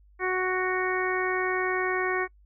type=harmonic tone; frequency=370 Hz; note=F#4; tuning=in tune; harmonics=1 / 2 / 3 / 4 / 5 / 6; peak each=-28 / -34 / -32 / -34 / -31 / -34 dBFS; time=0.19-2.28 s; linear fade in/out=50 ms; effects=noise-tail reverb RT60 0.1 s tail -26 dB re dry + added 50 Hz sine -54 dBFS peak until 2.45 s